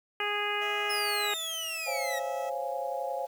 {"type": "harmonic tone", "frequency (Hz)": 413.4, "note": "G#4", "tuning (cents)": -8, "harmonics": [1, 2, 3, 4, 5, 6, 7], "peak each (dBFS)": [-36, -36, -36, -36, -36, -36, -36], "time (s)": [0.2, 1.34], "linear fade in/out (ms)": 2}
{"type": "tone", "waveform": "15% pulse", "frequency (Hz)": 651, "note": "E5", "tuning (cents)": -22, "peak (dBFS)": -36, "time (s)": [0.61, 2.5], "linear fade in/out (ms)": 10}
{"type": "exponential sweep", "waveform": "sawtooth", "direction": "down", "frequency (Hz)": [5274, 1864.7], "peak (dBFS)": -30, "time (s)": [0.89, 2.2], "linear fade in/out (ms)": 20}
{"type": "chord", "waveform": "sine", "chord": "Db major seventh", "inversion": "third", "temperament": "equal", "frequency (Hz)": [523.3, 554.4, 698.5, 830.6], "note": ["C5", "Db5", "F5", "Ab5"], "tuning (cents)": [0, 0, 0, 0], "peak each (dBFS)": -36, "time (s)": [1.86, 3.27], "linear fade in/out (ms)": 20}
{"effects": ["9-bit"]}